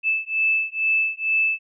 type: beating tone pair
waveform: sine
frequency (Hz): 2626 / 2628.2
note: E7 / E7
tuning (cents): -7 / -6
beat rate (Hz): 2.2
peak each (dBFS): -22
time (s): 0.03-1.59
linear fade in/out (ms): 50
effects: none